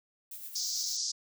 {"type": "noise with tremolo", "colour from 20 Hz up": "violet", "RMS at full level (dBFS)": -42, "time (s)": [0.31, 0.97], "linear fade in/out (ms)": 5, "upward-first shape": "sine", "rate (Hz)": 8.8, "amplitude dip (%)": 45}
{"type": "band-pass noise", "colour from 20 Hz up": "pink", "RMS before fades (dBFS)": -34, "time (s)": [0.55, 1.12], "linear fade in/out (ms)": 10, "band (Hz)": [4700, 6600], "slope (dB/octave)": 48}
{"effects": []}